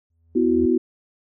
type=tone with exponential growth; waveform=triangle; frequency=82.41 Hz; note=E2; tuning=in tune; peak=-26 dBFS; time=0.1-0.66 s; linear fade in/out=5 ms; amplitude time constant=120 ms
type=chord; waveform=sine; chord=B suspended fourth; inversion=none; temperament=equal with one note detuned; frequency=249.4 / 329.6 / 370 Hz; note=B3 / E4 / F#4; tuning=+17 / 0 / 0 cents; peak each=-20 dBFS; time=0.35-0.78 s; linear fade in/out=10 ms
effects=none